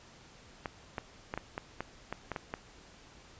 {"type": "clicks", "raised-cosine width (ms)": 0.5, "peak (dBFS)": -20, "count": 10, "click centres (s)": [0.658, 0.982, 1.339, 1.376, 1.579, 1.806, 2.126, 2.317, 2.362, 2.539], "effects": ["pink hiss -56 dBFS RMS until 3.39 s", "resampled to 16000 Hz"]}